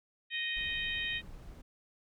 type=harmonic tone; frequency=622.3 Hz; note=D#5; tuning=in tune; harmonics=3 / 4 / 5 / 6; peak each=-37 / -38 / -39 / -40 dBFS; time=0.3-1.22 s; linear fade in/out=50 ms
type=noise; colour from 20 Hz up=brown; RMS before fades=-48 dBFS; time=0.56-1.62 s; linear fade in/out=10 ms
effects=none